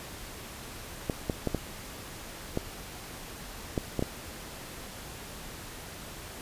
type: clicks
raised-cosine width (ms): 2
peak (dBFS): -14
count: 8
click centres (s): 1.098 / 1.298 / 1.473 / 1.547 / 2.574 / 3.778 / 3.993 / 4.025
effects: pink hiss -43 dBFS RMS until 6.41 s + resampled to 32000 Hz